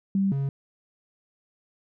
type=tone pair in turn; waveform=sine / triangle; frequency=195.1 / 137.96 Hz; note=G3 / C#3; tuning=-8 / -8 cents; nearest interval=tritone; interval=600 cents; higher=first; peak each=-20 / -22 dBFS; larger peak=first; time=0.15-0.32 / 0.32-0.49 s; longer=neither; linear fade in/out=2 ms; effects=none